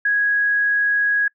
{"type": "tone", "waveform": "sine", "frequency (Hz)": 1659, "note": "G#6", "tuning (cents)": -2, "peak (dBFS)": -15, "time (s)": [0.05, 1.28], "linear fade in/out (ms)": 5, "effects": ["noise-tail reverb RT60 0.1 s tail -24 dB re dry"]}